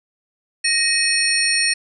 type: tone cluster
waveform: sine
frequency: 1866 / 2534 / 4322 / 5520 / 8850 Hz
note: A#6 / D#7 / C#8 / F8 / C#9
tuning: +1 / +31 / -45 / -21 / -4 cents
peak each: -22 dBFS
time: 0.64-1.74 s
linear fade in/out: 10 ms
effects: none